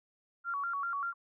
sine tone with vibrato, 1248 Hz, D#6, 5 cents sharp, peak -32 dBFS, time 0.44-1.14 s, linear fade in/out 50 ms, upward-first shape square, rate 5.1 Hz, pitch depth 180 cents each way, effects none

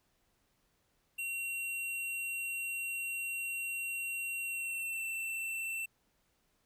square tone with pitch glide, 2742 to 2686 Hz, F7 to E7, -32 to +32 cents, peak -36 dBFS, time 1.18-5.86 s, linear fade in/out 10 ms, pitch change -36 cents, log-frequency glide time 4.43-5.03 s, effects pink hiss -75 dBFS RMS until 6.65 s

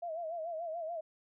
sine tone with vibrato, 661 Hz, E5, 5 cents sharp, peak -36 dBFS, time 0.02-1.01 s, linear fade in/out 10 ms, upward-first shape sine, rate 6.9 Hz, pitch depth 97 cents each way, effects none

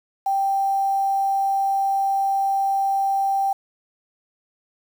sine tone with quantisation, 784 Hz, G5, in tune, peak -18 dBFS, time 0.26-3.53 s, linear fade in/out 5 ms, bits 7, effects none

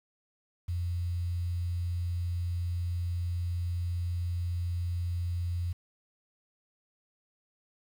sine tone with quantisation, 87.31 Hz, F2, in tune, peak -29 dBFS, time 0.68-5.73 s, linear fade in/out 10 ms, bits 9, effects none

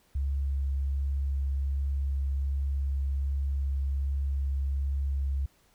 sine tone with vibrato, 68.8 Hz, C#2, 12 cents flat, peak -26 dBFS, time 0.15-5.46 s, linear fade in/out 5 ms, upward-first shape sine, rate 1.3 Hz, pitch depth 9 cents each way, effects pink hiss -65 dBFS RMS until 5.74 s

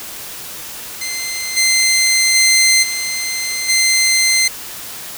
15% pulse tone with level steps, 2076 Hz, C7, 14 cents flat, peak -15 / -5 / -3 / -13 / -5 dBFS, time 1.01-4.48 s, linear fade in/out 5 ms, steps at 1.56 / 2.34 / 2.82 / 3.68 s, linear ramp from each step 20 ms, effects white hiss -30 dBFS RMS until 5.17 s

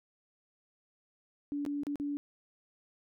sine tone with dropouts, 288 Hz, D4, 34 cents flat, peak -32 dBFS, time 1.52-2.17 s, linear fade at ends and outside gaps 0 ms, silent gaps 1.651-1.663 / 1.834-1.868 / 1.957-1.999 s, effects none

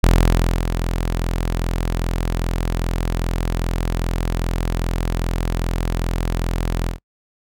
sawtooth tone with ADSR envelope, 42.5 Hz, F1, 46 cents flat, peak -6 dBFS, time 0.03-6.99 s, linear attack 7 ms, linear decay 600 ms, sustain -9 dB, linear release 120 ms, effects noise-tail reverb RT60 0.1 s tail -26 dB re dry

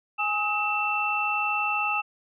sine tone cluster, 829 / 1271 / 2676 Hz, G#5 / D#6 / E7, -3 / +36 / +25 cents, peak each -29 / -29 / -26 dBFS, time 0.18-2.02 s, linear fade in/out 20 ms, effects none

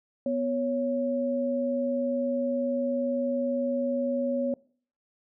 sine tone pair together, 247.2 / 554.9 Hz, B3 / C#5, +2 / +2 cents, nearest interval octave + major second, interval 1400 cents, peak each -28 / -27 dBFS, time 0.26-4.54 s, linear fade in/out 2 ms, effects noise-tail reverb RT60 0.5 s tail -23 dB re dry

